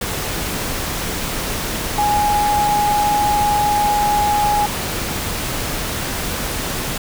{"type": "tone in noise", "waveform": "sine", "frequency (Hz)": 830.6, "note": "G#5", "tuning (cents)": 0, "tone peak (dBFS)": -14, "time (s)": [1.98, 4.66], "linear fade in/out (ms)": 5, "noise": "pink", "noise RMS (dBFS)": -23, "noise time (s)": [0.01, 6.98], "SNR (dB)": 6, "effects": []}